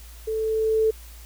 sine tone with level ramp, 440 Hz, A4, in tune, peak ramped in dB -24 to -16 dBFS, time 0.27-0.91 s, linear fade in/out 10 ms, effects added 57 Hz sine -41 dBFS peak until 1.25 s + white hiss -49 dBFS RMS until 1.25 s

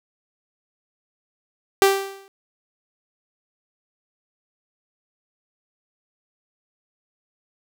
sawtooth tone with exponential decay, 391.3 Hz, G4, 3 cents flat, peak -6 dBFS, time 1.82-2.28 s, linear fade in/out 0 ms, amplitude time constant 100 ms, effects none

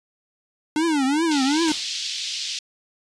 square tone with vibrato, 296.3 Hz, D4, 15 cents sharp, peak -19 dBFS, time 0.76-1.72 s, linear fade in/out 2 ms, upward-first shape triangle, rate 2.6 Hz, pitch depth 250 cents each way
white band-pass noise, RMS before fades -29 dBFS, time 1.31-2.59 s, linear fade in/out 2 ms, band 2900 to 5300 Hz, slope 24 dB/octave
white noise with exponential decay, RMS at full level -28 dBFS, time 1.68-1.97 s, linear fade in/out 0 ms, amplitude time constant 61 ms
effects resampled to 22050 Hz

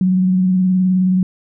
sine tone with vibrato, 185 Hz, F#3, in tune, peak -11 dBFS, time 0.01-1.23 s, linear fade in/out 2 ms, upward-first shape square, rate 19 Hz, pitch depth 24 cents each way, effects none

